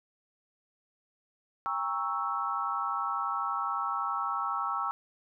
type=chord; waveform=sine; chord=G diminished seventh; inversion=none; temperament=equal with one note detuned; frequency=800.5 / 932.3 / 1108.7 / 1318.5 Hz; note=G5 / Bb5 / Db6 / Fb6; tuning=+36 / 0 / 0 / 0 cents; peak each=-37 / -37 / -34 / -32 dBFS; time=1.66-4.91 s; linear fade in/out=0 ms; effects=none